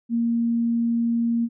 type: tone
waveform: sine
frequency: 233.1 Hz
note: A#3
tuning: in tune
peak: -19 dBFS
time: 0.09-1.49 s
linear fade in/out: 50 ms
effects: none